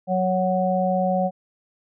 harmonic tone, 185 Hz, F#3, in tune, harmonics 1 / 3 / 4, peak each -23 / -23 / -23 dBFS, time 0.07-1.31 s, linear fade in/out 50 ms, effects none

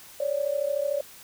sine tone pair together, 553.9 / 587.3 Hz, C#5 / D5, -1 / 0 cents, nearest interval minor second, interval 101 cents, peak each -27 dBFS, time 0.2-1.01 s, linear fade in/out 5 ms, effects white hiss -48 dBFS RMS until 1.23 s

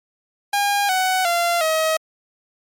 sawtooth tone with pitch steps, 810 / 747.1 / 689 / 635.5 Hz, G#5 / F#5 / F5 / D#5, -43 / +17 / -24 / +36 cents, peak -13 dBFS, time 0.53-1.97 s, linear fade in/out 5 ms, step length 360 ms, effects MP3 64 kbps

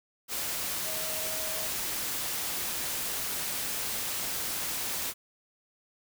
sine tone in noise, 634 Hz, D#5, 32 cents sharp, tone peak -41 dBFS, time 0.83-1.7 s, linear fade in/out 50 ms, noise white, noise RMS -33 dBFS, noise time 0.28-5.14 s, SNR -11 dB, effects none

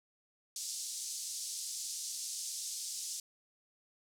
pink band-pass noise, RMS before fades -41 dBFS, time 0.56-3.2 s, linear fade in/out 2 ms, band 5000 to 9500 Hz, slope 24 dB/octave, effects none

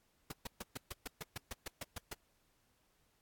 pink noise bursts, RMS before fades -42 dBFS, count 13, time 0.3-2.133 s, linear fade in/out 5 ms, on 21 ms, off 130 ms, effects pink hiss -75 dBFS RMS until 3.21 s + AAC 64 kbps

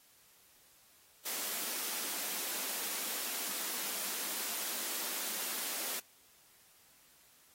white high-pass noise, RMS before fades -38 dBFS, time 1.25-6 s, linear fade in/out 10 ms, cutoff 190 Hz, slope 96 dB/octave, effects white hiss -64 dBFS RMS until 7.54 s + AAC 48 kbps

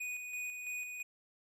square tone with tremolo, 2478 Hz, D#7, 8 cents flat, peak -38 dBFS, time 0-1.03 s, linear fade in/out 10 ms, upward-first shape square, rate 3 Hz, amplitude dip 40%, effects low-pass 12000 Hz 12 dB/octave

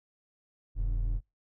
triangle tone pair together, 41.75 / 99.3 Hz, E1 / G2, +23 / +23 cents, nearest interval octave + minor third, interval 1500 cents, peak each -25 / -37 dBFS, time 0.75-1.21 s, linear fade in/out 50 ms, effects noise-tail reverb RT60 0.2 s tail -24 dB re dry

